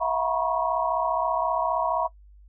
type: tone cluster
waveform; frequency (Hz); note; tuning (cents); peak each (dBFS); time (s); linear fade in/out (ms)
sine; 654 / 718 / 935 / 970 / 1096; E5 / F5 / A#5 / B5 / C#6; -14 / +48 / +5 / -31 / -20; -27 / -30 / -33 / -27 / -30; 0-2.08; 20
effects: noise-tail reverb RT60 0.1 s tail -21 dB re dry + added 50 Hz sine -48 dBFS peak until 2.48 s